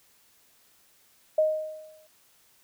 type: tone with exponential decay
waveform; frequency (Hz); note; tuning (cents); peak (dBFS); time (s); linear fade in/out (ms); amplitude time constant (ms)
sine; 622.3; D#5; 0; -17; 1.38-2.07; 5; 150
effects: white hiss -62 dBFS RMS until 2.63 s